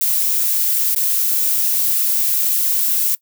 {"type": "noise with dropouts", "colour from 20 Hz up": "violet", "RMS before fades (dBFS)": -17, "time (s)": [0.01, 3.15], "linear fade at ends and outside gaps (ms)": 2, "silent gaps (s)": [0.948, 0.961], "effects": ["noise-tail reverb RT60 0.1 s tail -22 dB re dry"]}